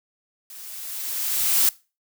blue noise with level ramp, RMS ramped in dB -41 to -17 dBFS, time 0.5-1.69 s, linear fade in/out 2 ms, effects noise-tail reverb RT60 0.3 s tail -21 dB re dry

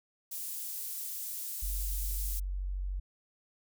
pink high-pass noise, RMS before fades -39 dBFS, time 0.31-2.4 s, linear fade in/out 10 ms, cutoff 11000 Hz, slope 12 dB/octave
sine tone, 46.76 Hz, F#1, 19 cents sharp, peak -32 dBFS, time 1.62-3 s, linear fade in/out 10 ms
effects none

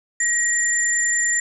sine tone pair together, 1897 / 7185 Hz, A#6 / A8, +30 / +35 cents, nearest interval octave + major seventh, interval 2305 cents, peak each -20 dBFS, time 0.2-1.4 s, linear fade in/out 5 ms, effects none

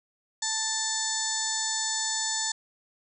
harmonic tone with a mistuned harmonic, 881 Hz, A5, 2 cents sharp, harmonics 1 / 2 / 4 / 5 / 6 / 7 / 8 / 9, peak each -37 / -36 / -36 / -35 / -37 / -36 / -32 / -35 dBFS, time 0.42-2.52 s, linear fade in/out 5 ms, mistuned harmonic 4, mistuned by +27 cents, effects none

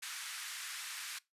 pink band-pass noise, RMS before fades -44 dBFS, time 0.02-1.19 s, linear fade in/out 10 ms, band 1400 to 12000 Hz, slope 24 dB/octave, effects noise-tail reverb RT60 0.2 s tail -21 dB re dry + resampled to 32000 Hz

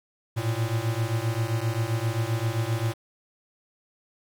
square beating tone pair, 110 / 117.6 Hz, A2 / A#2, 0 / +16 cents, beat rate 7.6 Hz, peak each -28 dBFS, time 0.36-2.94 s, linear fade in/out 20 ms, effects 9-bit

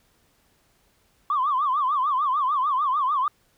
sine tone with vibrato, 1108.7 Hz, C#6, in tune, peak -19 dBFS, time 1.3-3.28 s, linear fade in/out 2 ms, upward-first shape triangle, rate 6.7 Hz, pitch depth 200 cents each way, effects tanh soft clip ceiling -15 dBFS + pink hiss -64 dBFS RMS until 3.57 s

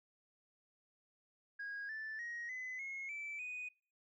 sine tone with pitch steps, 1641 / 1758.8 / 1885 / 2020 / 2165 / 2321 / 2487 Hz, G#6 / A6 / A#6 / B6 / C#7 / D7 / D#7, -21 / -1 / +19 / +39 / -41 / -21 / -1 cents, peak -40 dBFS, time 1.59-3.69 s, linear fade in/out 10 ms, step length 300 ms, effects noise-tail reverb RT60 0.4 s tail -25 dB re dry + tanh soft clip ceiling -39 dBFS

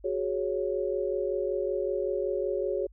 sine chord, F# suspended second, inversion none, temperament equal, 370 / 415.3 / 554.4 Hz, F#4 / G#4 / C#5, 0 / 0 / 0 cents, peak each -31 dBFS, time 0.04-2.87 s, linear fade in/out 10 ms, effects added 50 Hz sine -51 dBFS peak until 2.92 s

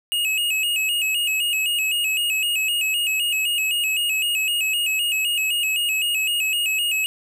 square tone with vibrato, 2714 Hz, E7, 50 cents sharp, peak -20 dBFS, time 0.12-7.06 s, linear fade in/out 0 ms, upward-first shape square, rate 3.9 Hz, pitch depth 92 cents each way, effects none

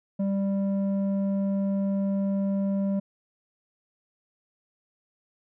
square tone with low-pass filter, 196.8 Hz, G3, 7 cents sharp, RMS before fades -26 dBFS, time 0.19-3 s, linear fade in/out 10 ms, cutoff 460 Hz, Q 1.8, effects none

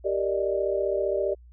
sine chord, Eb major seventh, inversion first, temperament equal, 392 / 466.2 / 587.3 / 622.3 Hz, G4 / Bb4 / D5 / Eb5, 0 / 0 / 0 / 0 cents, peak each -27 / -32 / -27 / -31 dBFS, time 0.04-1.35 s, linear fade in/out 20 ms, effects added 60 Hz sine -47 dBFS peak until 1.52 s

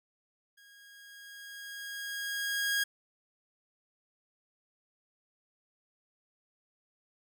sawtooth tone with level ramp, 1637 Hz, G#6, 25 cents flat, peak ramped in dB -53 to -23 dBFS, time 0.57-2.84 s, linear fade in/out 10 ms, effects none

